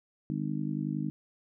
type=harmonic tone; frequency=50.9 Hz; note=G#1; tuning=34 cents flat; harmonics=3 / 4 / 5 / 6; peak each=-34 / -35 / -36 / -37 dBFS; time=0.3-1.1 s; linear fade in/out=0 ms; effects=none